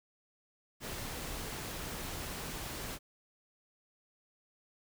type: noise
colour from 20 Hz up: pink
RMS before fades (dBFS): -41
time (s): 0.8-2.99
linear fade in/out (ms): 50
effects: none